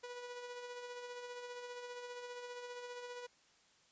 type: tone with tremolo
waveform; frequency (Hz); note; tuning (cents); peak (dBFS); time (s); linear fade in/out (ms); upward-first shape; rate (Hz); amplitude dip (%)
sawtooth; 489.1; B4; -17; -40; 0.03-3.27; 10; sine; 15; 40
effects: white hiss -69 dBFS RMS until 3.91 s + resampled to 16000 Hz